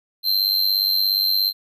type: tone with amplitude modulation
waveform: square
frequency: 4132 Hz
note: C8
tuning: 22 cents flat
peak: -14 dBFS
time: 0.23-1.53 s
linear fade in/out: 50 ms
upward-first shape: sine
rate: 97.1 Hz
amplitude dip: 80%
effects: none